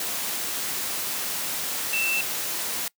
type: tone in noise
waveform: sine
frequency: 2672 Hz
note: E7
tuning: 23 cents sharp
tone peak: -23 dBFS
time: 1.93-2.21 s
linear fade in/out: 2 ms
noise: white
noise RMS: -29 dBFS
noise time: 0-2.88 s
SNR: +3 dB
effects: noise-tail reverb RT60 0.1 s tail -23 dB re dry + high-pass 150 Hz 12 dB/octave